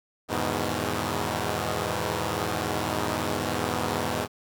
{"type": "chord", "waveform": "5% pulse", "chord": "E major seventh", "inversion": "none", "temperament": "equal", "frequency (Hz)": [82.41, 103.83, 123.47, 155.56], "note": ["E2", "G#2", "B2", "D#3"], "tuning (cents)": [0, 0, 0, 0], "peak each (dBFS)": [-20, -19, -21, -24], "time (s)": [0.28, 4.28], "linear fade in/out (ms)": 50, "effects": []}